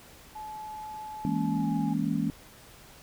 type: tone with pitch glide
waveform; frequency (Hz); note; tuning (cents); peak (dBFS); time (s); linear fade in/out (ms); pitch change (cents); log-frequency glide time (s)
sine; 859 to 832.1; A5 to G#5; -42 to +3; -37; 0.35-1.94; 10; -55; 1.53-1.68
type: chord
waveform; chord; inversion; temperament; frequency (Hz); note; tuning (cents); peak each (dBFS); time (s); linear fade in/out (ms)
sine; A# half-diminished seventh; second; equal; 164.81 / 207.7 / 233.1 / 277.2; E3 / G#3 / A#3 / C#4; 0 / 0 / 0 / 0; -31; 1.25-2.3; 0
effects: pink hiss -52 dBFS RMS until 3.02 s